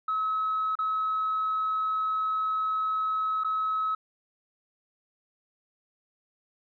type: tone with dropouts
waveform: sine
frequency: 1286 Hz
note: E6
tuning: 43 cents flat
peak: -24 dBFS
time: 0.08-3.95 s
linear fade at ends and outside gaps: 5 ms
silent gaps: 0.754-0.788 / 3.437-3.445 s
effects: tanh soft clip ceiling -21 dBFS